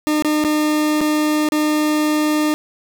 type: tone with dropouts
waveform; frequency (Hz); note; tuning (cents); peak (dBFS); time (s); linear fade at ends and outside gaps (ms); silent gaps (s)
40% pulse; 303.7; D#4; -42; -14; 0.07-2.54; 0; 0.223-0.247 / 0.44-0.447 / 1.008-1.013 / 1.488-1.521
effects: none